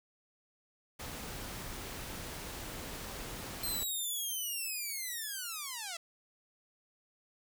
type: noise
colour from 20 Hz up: pink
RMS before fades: -43 dBFS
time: 0.99-3.84 s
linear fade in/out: 10 ms
type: linear sweep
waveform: 5% pulse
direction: down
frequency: 4186 to 647 Hz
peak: -27 dBFS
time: 3.63-5.97 s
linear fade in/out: 5 ms
effects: none